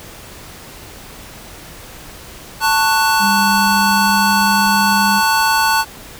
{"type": "chord", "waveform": "square", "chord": "F# minor", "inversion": "first", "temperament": "just", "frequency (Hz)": [888, 1110, 1480], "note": ["A5", "C#6", "F#6"], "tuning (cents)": [16, 2, 0], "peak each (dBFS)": [-15, -21, -18], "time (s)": [2.6, 5.85], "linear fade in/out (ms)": 50}
{"type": "tone with pitch glide", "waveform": "sine", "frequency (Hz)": [200, 201.2], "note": ["G3", "G3"], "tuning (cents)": [35, 45], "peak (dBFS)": -18, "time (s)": [3.19, 5.22], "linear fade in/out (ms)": 50, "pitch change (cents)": 10, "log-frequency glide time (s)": [3.65, 4.77]}
{"effects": ["pink hiss -36 dBFS RMS until 6.19 s"]}